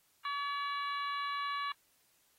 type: harmonic tone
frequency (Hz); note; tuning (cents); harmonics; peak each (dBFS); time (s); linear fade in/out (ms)
569; C#5; +45; 2 / 3 / 4 / 5 / 6 / 7; -35 / -43 / -45 / -49 / -50 / -47; 0.25-1.72; 2
effects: white hiss -71 dBFS RMS until 2.38 s + AAC 48 kbps